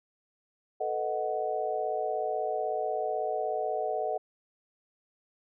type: chord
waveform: sine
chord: B dominant seventh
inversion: third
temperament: equal with one note detuned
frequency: 440 / 496.2 / 622.3 / 740 Hz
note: A4 / B4 / D#5 / F#5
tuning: 0 / +8 / 0 / 0 cents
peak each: -34 / -38 / -33 / -32 dBFS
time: 0.8-4.18 s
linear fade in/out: 10 ms
effects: none